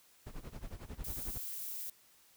brown noise with tremolo, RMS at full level -42 dBFS, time 0.26-1.38 s, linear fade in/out 10 ms, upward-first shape sine, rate 11 Hz, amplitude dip 90%
violet noise, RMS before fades -42 dBFS, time 1.04-1.9 s, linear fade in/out 5 ms
effects white hiss -65 dBFS RMS until 2.36 s

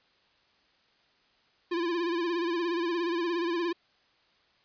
square tone with vibrato, 342.4 Hz, F4, 34 cents flat, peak -28 dBFS, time 1.71-3.73 s, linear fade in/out 10 ms, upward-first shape sine, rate 17 Hz, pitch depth 67 cents each way, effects white hiss -66 dBFS RMS until 4.64 s + resampled to 11025 Hz

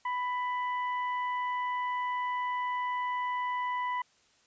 harmonic tone, 992 Hz, B5, 7 cents sharp, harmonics 1 / 2 / 3, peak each -30 / -38 / -51 dBFS, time 0.05-4.02 s, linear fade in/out 5 ms, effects white hiss -66 dBFS RMS until 4.46 s + resampled to 16000 Hz

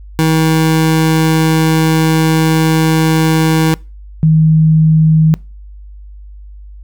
25% pulse / sine tone pair in turn, 159.5 / 157.94 Hz, D#3 / D#3, +43 / +26 cents, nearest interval unison, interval 17 cents, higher first, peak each -5 dBFS, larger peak neither, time 0.19-3.74 / 4.23-5.34 s, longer first, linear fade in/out 0 ms, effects noise-tail reverb RT60 0.3 s tail -24 dB re dry + added 50 Hz sine -30 dBFS peak until 6.83 s

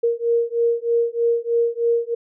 sine beating tone pair, 466.2 / 469.4 Hz, A#4 / A#4, 0 / +12 cents, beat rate 3.2 Hz, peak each -20 dBFS, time 0.03-2.15 s, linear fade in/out 10 ms, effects none

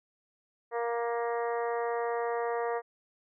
harmonic tone, 234.8 Hz, A#3, 13 cents sharp, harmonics 2 / 3 / 4 / 5 / 6 / 7 / 8 / 9, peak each -31 / -35 / -38 / -40 / -48 / -48 / -43 / -55 dBFS, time 0.71-2.82 s, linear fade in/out 50 ms, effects none

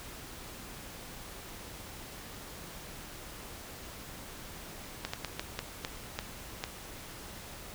slowing click train, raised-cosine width 0.2 ms, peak -16 dBFS, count 8, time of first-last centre 5.05-6.639 s, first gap 85 ms, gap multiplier 1.32, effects pink hiss -46 dBFS RMS until 7.74 s

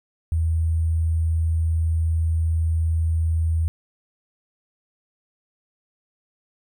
sine tone with sample-and-hold, 81.3 Hz, E2, 23 cents flat, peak -18 dBFS, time 0.32-3.68 s, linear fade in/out 0 ms, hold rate 8820 Hz, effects none

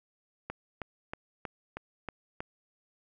click train, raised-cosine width 0.5 ms, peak -21 dBFS, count 7, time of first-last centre 0.5-2.405 s, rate 3.15 Hz, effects none

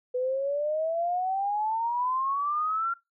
sine exponential sweep, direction up, 494.6 to 1386 Hz, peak -25 dBFS, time 0.14-2.94 s, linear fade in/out 10 ms, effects noise-tail reverb RT60 0.2 s tail -21 dB re dry

